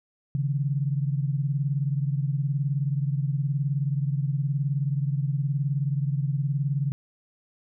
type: beating tone pair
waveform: sine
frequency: 137.4 / 156.4 Hz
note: C#3 / D#3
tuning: -15 / +9 cents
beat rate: 19 Hz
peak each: -24 / -29 dBFS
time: 0.35-6.92 s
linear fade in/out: 0 ms
effects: none